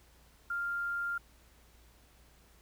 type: tone with quantisation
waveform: sine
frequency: 1396.9 Hz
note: F6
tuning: in tune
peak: -32 dBFS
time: 0.5-1.18 s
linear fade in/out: 5 ms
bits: 10
effects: added 58 Hz sine -62 dBFS peak until 2.61 s + pink hiss -64 dBFS RMS until 2.61 s